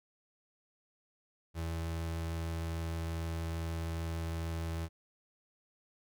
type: tone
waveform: 35% pulse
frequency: 82.41 Hz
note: E2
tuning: in tune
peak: -33 dBFS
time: 1.54-4.89 s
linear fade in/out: 50 ms
effects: none